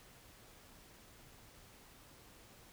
silence, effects pink hiss -60 dBFS RMS until 2.72 s

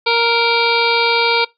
harmonic tone, 466.2 Hz, A#4, in tune, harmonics 1 / 2 / 3 / 5 / 6 / 7 / 8 / 9 / 10, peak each -18 / -18 / -23 / -18 / -29 / -27 / -22 / -24 / -24 dBFS, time 0.06-1.45 s, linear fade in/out 10 ms, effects noise-tail reverb RT60 0.2 s tail -23 dB re dry

